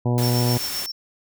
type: harmonic tone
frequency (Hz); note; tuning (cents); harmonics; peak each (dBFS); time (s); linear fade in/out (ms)
121.5; B2; -28; 1 / 2 / 3 / 4 / 5 / 6 / 7 / 8; -19 / -25 / -29 / -31 / -33 / -35 / -36 / -37; 0.05-0.58; 10
type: noise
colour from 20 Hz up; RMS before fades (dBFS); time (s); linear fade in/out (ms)
white; -30; 0.18-0.86; 0
type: tone with tremolo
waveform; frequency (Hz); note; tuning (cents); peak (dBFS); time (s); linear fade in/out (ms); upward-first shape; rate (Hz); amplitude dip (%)
triangle; 5420; E8; +47; -24; 0.22-0.92; 10; triangle; 7.6; 75
effects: none